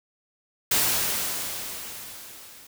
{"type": "noise with level ramp", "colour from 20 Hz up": "white", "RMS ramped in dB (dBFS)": [-21, -48], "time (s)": [0.71, 2.67], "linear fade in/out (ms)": 5, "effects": []}